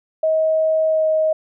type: tone with pitch glide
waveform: sine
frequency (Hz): 634 to 628.9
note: D#5 to D#5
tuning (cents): +32 to +18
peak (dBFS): -14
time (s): 0.23-1.33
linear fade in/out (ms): 5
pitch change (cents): -14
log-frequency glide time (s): 0.88-1.06
effects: none